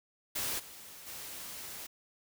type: noise with level steps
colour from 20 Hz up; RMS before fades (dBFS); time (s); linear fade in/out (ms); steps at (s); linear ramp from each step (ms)
white; -35 / -50 / -44; 0.35-1.87; 10; 0.58 / 1.06; 20
effects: none